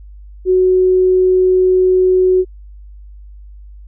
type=tone; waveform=sine; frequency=370 Hz; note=F#4; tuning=in tune; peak=-8 dBFS; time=0.45-2.45 s; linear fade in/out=50 ms; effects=added 50 Hz sine -33 dBFS peak until 3.87 s